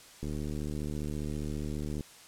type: click train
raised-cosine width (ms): 3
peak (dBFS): -24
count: 134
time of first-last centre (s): 0.23-2.008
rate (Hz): 74.8
effects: white hiss -53 dBFS RMS until 2.27 s + low-pass 10000 Hz 12 dB/octave